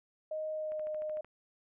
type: tone with pitch glide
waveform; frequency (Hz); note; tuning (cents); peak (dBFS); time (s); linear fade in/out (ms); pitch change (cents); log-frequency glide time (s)
sine; 622.3 to 614.1; D#5 to D#5; 0 to -23; -34; 0.31-1.21; 5; -23; 0.51-0.86
type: click train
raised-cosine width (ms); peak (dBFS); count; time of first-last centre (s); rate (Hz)
0.5; -39; 8; 0.72-1.246; 13.3
effects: none